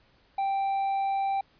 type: tone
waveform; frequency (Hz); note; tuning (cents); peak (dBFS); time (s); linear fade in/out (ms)
triangle; 784; G5; 0; -23; 0.38-1.41; 5
effects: pink hiss -63 dBFS RMS until 1.59 s + resampled to 11025 Hz